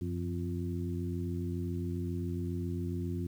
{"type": "harmonic tone with a mistuned harmonic", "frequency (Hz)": 87.31, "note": "F2", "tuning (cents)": 0, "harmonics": [1, 2, 3, 4], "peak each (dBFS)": [-35, -38, -40, -41], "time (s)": [0.01, 3.27], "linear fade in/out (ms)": 5, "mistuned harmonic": 1, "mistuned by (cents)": 100, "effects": ["10-bit"]}